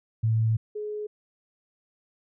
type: tone pair in turn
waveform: sine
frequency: 111.6 / 421.3 Hz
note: A2 / G#4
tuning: +25 / +25 cents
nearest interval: octave + major seventh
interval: 2300 cents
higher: second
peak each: -20 / -30 dBFS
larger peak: first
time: 0.23-0.57 / 0.75-1.07 s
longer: first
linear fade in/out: 10 ms
effects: none